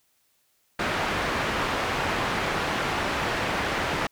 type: low-pass noise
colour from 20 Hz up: white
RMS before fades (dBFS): -27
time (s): 0.79-4.07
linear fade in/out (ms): 5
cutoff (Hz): 1800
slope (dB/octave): 12
effects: white hiss -68 dBFS RMS until 4.11 s